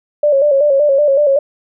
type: tone with vibrato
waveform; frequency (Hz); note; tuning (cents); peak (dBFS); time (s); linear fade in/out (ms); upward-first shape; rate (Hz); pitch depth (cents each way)
sine; 569; C#5; +45; -8; 0.23-1.39; 5; square; 5.3; 67
effects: none